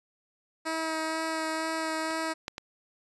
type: tone with vibrato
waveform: 10% pulse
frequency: 320 Hz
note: D#4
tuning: 49 cents sharp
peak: -21 dBFS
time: 0.65-2.34 s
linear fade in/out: 20 ms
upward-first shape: sine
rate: 2.1 Hz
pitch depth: 13 cents each way
type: clicks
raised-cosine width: 0.2 ms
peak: -25 / -16 / -20 dBFS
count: 3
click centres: 2.108 / 2.481 / 2.581 s
effects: resampled to 24000 Hz